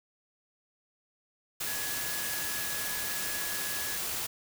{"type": "tone in noise", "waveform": "sine", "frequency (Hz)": 1684, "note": "G#6", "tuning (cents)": 24, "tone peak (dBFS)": -40, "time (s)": [1.66, 3.97], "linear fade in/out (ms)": 10, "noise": "white", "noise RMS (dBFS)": -34, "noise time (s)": [1.6, 4.27], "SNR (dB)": -9, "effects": []}